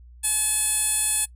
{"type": "tone with band-pass filter", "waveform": "15% pulse", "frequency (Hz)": 858, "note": "A5", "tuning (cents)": -44, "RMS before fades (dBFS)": -23, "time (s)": [0.23, 1.26], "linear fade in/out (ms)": 20, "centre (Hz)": 10000, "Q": 4.4, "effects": ["noise-tail reverb RT60 0.1 s tail -21 dB re dry", "added 60 Hz sine -44 dBFS peak until 1.35 s"]}